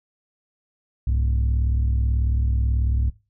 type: tone pair together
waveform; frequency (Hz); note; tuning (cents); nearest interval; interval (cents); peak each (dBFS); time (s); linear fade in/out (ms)
sine; 65.08 / 103.4; C2 / G#2; -9 / -7; minor sixth; 802; -17 / -23; 1.07-3.1; 5
effects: noise-tail reverb RT60 0.3 s tail -21 dB re dry + tanh soft clip ceiling -15 dBFS